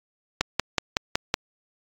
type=click train; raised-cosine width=0.2 ms; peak=-3 dBFS; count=6; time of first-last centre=0.41-1.341 s; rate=5.37 Hz; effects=AAC 64 kbps